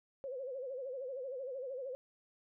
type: tone with vibrato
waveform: sine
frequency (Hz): 523.3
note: C5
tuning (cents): 0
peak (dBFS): -39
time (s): 0.24-1.95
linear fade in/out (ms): 0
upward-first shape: sine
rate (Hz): 13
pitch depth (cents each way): 110
effects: none